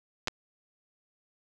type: clicks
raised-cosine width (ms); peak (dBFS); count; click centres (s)
0.2; -12; 2; 0.274 / 0.282
effects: none